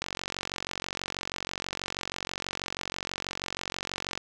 click train, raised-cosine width 0.2 ms, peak -14 dBFS, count 193, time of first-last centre 0.02-4.176 s, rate 46.2 Hz, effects none

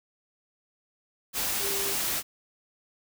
sine tone in noise, 397 Hz, G4, 22 cents sharp, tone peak -35 dBFS, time 1.59-1.96 s, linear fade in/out 50 ms, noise white, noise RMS -29 dBFS, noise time 1.33-2.23 s, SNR -9 dB, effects none

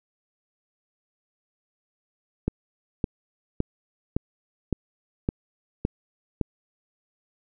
click train, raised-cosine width 3 ms, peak -10 dBFS, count 8, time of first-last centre 2.48-6.413 s, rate 1.78 Hz, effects none

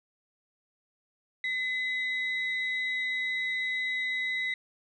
sine tone pair together, 2027 / 3826 Hz, B6 / A#7, +45 / +44 cents, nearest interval major seventh, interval 1099 cents, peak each -28 / -37 dBFS, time 1.44-4.54 s, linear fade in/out 2 ms, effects tanh soft clip ceiling -21 dBFS

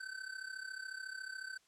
square tone with amplitude modulation, 1534 Hz, G6, 38 cents flat, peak -40 dBFS, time 0-1.58 s, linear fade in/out 10 ms, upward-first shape sine, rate 34 Hz, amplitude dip 80%, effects white hiss -71 dBFS RMS until 1.67 s + low-pass 8000 Hz 12 dB/octave

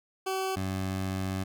20% pulse tone pair in turn, 380.5 / 94.96 Hz, F#4 / F#2, +48 / +45 cents, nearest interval 2 octaves, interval 2403 cents, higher first, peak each -24 / -25 dBFS, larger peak first, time 0.26-0.56 / 0.56-1.44 s, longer second, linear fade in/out 10 ms, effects none

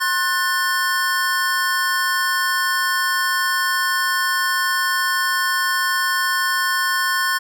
square chord, F# diminished, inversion second, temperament just, 1065.6 / 1480 / 1776 Hz, C6 / F#6 / A6, +31 / 0 / +16 cents, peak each -23 dBFS, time 0-7.39 s, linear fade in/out 20 ms, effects none

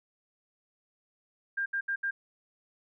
sine tone bursts at uneven times, 1599 Hz, G6, 34 cents sharp, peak -28 dBFS, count 4, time 1.57-1.66 / 1.73-1.81 / 1.88-1.96 / 2.03-2.11 s, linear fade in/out 10 ms, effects none

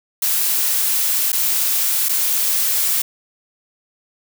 blue noise with dropouts, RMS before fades -18 dBFS, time 0.22-3.02 s, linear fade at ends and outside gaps 5 ms, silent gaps 1.32-1.329 / 2.087-2.092 s, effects none

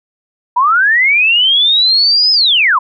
sine linear two-way sweep, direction up then down, 938 to 5140 to 938 Hz, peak -7 dBFS, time 0.56-2.79 s, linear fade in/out 10 ms, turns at 2.32 s, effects none

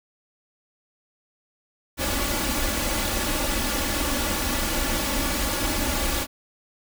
pink noise with comb filter, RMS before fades -25 dBFS, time 1.97-6.27 s, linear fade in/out 50 ms, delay 3.5 ms, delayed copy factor +0.75, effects none

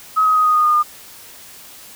sine tone with pitch steps, 1273 / 1262.7 / 1252.6 / 1242.5 / 1232.5 / 1222.6 / 1212.7 Hz, D#6 / D#6 / D#6 / D#6 / D#6 / D#6 / D#6, +39 / +25 / +11 / -3 / -17 / -31 / -45 cents, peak -11 dBFS, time 0.16-0.832 s, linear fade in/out 20 ms, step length 96 ms, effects white hiss -40 dBFS RMS until 1.95 s

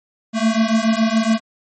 square beating tone pair, 219.6 / 226.7 Hz, A3 / A#3, -3 / -48 cents, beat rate 7.1 Hz, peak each -18 dBFS, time 0.33-1.4 s, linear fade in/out 50 ms, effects MP3 32 kbps

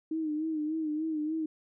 sine tone with vibrato, 311.1 Hz, D#4, in tune, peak -29 dBFS, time 0.11-1.46 s, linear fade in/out 5 ms, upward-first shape sine, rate 3.4 Hz, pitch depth 60 cents each way, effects none

